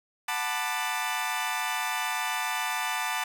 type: chord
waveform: 20% pulse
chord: B minor seventh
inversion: second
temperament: equal with one note detuned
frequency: 740 / 880 / 987.8 / 1189 Hz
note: F#5 / A5 / B5 / D6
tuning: 0 / 0 / 0 / +21 cents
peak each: -30 / -27 / -30 / -29 dBFS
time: 0.28-3.24 s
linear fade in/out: 5 ms
effects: none

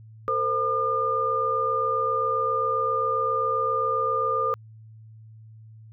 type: tone cluster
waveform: sine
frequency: 452.5 / 520 / 1207 Hz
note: A4 / C5 / D6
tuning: +48 / -11 / +47 cents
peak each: -29 / -29 / -23 dBFS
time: 0.28-4.54 s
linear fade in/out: 0 ms
effects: added 110 Hz sine -44 dBFS peak until 5.92 s

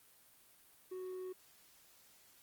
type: tone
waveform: triangle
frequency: 370 Hz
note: F#4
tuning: in tune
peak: -40 dBFS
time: 0.91-1.33 s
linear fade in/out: 10 ms
effects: white hiss -65 dBFS RMS until 2.42 s + Opus 32 kbps

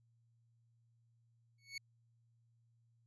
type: tone with exponential growth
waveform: 25% pulse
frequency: 2217 Hz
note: C#7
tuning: in tune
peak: -36 dBFS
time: 1.58-1.78 s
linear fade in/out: 5 ms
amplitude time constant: 42 ms
effects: added 116 Hz sine -70 dBFS peak until 3.06 s + resampled to 24000 Hz

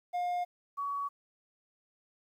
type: tone pair in turn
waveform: triangle / sine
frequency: 711 / 1128.6 Hz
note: F5 / C#6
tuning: +31 / +31 cents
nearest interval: minor sixth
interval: 800 cents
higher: second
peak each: -28 / -32 dBFS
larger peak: first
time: 0.13-0.45 / 0.77-1.09 s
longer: neither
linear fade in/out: 20 ms
effects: 11-bit

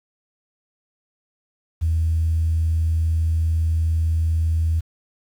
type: tone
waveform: sine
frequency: 81.2 Hz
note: E2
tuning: 26 cents flat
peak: -16 dBFS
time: 1.81-4.81 s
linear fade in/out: 20 ms
effects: tanh soft clip ceiling -12 dBFS + 8-bit

